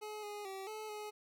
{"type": "tone with pitch steps", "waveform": "25% pulse", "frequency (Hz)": [424.8, 414.5, 385.4, 431.9, 421.8], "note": ["G#4", "G#4", "G4", "A4", "G#4"], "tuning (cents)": [39, -3, -29, -32, 27], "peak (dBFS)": -39, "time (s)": [0.01, 1.11], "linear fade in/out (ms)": 20, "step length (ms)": 220, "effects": []}